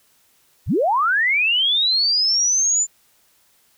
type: linear sweep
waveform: sine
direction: up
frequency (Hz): 38 to 7160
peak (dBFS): -15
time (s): 0.66-2.87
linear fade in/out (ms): 50
effects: white hiss -59 dBFS RMS until 3.77 s